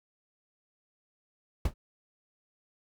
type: noise with exponential decay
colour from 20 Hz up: brown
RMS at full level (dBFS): -20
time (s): 1.65-1.74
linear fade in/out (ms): 5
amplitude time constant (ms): 19
effects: none